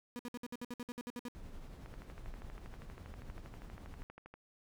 35% pulse tone bursts, 242.7 Hz, B3, 30 cents flat, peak -39 dBFS, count 13, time 0.16-1.284 s, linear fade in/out 0 ms, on 32 ms, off 59 ms
brown noise with tremolo, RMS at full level -47 dBFS, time 1.35-4.03 s, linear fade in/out 0 ms, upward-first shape triangle, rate 11 Hz, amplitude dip 40%
click train, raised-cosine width 0.5 ms, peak -37 dBFS, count 32, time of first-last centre 1.86-4.34 s, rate 12.5 Hz
effects none

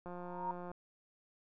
click train, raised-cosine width 1 ms, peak -33 dBFS, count 117, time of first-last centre 0.06-0.715 s, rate 177 Hz
sine tone with exponential growth, 932.3 Hz, A#5, in tune, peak -32 dBFS, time 0.1-0.51 s, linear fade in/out 1 ms, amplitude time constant 88 ms
effects none

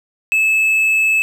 triangle tone, 2606 Hz, E7, 20 cents flat, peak -10 dBFS, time 0.32-1.22 s, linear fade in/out 0 ms, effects none

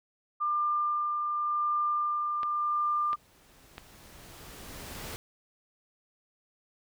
sine tone with tremolo, 1196 Hz, D6, 31 cents sharp, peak -25 dBFS, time 0.4-3.16 s, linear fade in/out 20 ms, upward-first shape sine, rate 0.9 Hz, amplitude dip 30%
pink noise with exponential growth, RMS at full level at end -39 dBFS, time 1.84-5.16 s, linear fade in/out 0 ms, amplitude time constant 720 ms
clicks, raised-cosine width 0.3 ms, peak -24 dBFS, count 3, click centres 2.432 / 3.131 / 3.781 s
effects none

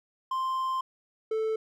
triangle tone pair in turn, 1046.5 / 440 Hz, C6 / A4, 0 / 0 cents, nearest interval octave + minor third, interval 1500 cents, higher first, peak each -25 / -24 dBFS, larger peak second, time 0.31-0.81 / 1.31-1.56 s, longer first, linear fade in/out 5 ms, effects none

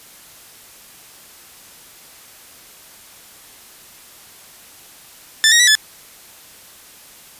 15% pulse tone with pitch steps, 1766 / 1879 / 1950 / 1727 Hz, A6 / A#6 / B6 / A6, +6 / +13 / -23 / -33 cents, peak -3 dBFS, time 5.44-5.752 s, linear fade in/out 0 ms, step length 78 ms, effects white hiss -43 dBFS RMS until 7.39 s + resampled to 32000 Hz

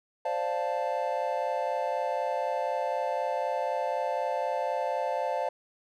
triangle chord, D minor seventh, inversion third, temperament equal, 523.3 / 587.3 / 698.5 / 880 Hz, C5 / D5 / F5 / A5, 0 / 0 / 0 / 0 cents, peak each -31 dBFS, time 0.25-5.49 s, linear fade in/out 5 ms, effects none

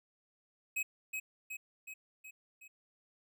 square tone with echo, 2545 Hz, D#7, 39 cents sharp, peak -33 dBFS, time 0.76-0.83 s, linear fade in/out 10 ms, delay 370 ms, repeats 5, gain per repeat -4 dB, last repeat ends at 2.68 s, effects none

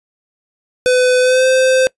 square tone with pitch glide, 503 to 518.9 Hz, B4 to C5, +32 to -14 cents, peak -10 dBFS, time 0.86-1.87 s, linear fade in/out 0 ms, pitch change +54 cents, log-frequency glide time 1.2-1.46 s, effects noise-tail reverb RT60 0.1 s tail -23 dB re dry + resampled to 24000 Hz

